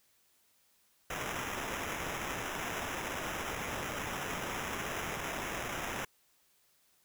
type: noise with sample-and-hold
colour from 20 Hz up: white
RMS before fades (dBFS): -38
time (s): 1.1-6.05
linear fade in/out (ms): 5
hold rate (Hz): 4410
effects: white hiss -70 dBFS RMS until 7.04 s